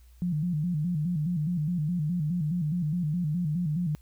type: tone with vibrato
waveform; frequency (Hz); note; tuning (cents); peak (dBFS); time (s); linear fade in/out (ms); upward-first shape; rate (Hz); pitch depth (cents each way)
sine; 163.4; E3; -15; -25; 0.22-3.95; 0; square; 4.8; 140
effects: added 60 Hz sine -51 dBFS peak until 4.01 s + white hiss -66 dBFS RMS until 4.01 s